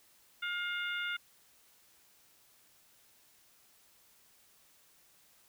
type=harmonic tone; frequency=709 Hz; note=F5; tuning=26 cents sharp; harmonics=2 / 3 / 4 / 5; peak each=-36 / -40 / -42 / -44 dBFS; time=0.42-1.17 s; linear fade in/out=10 ms; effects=white hiss -65 dBFS RMS until 5.48 s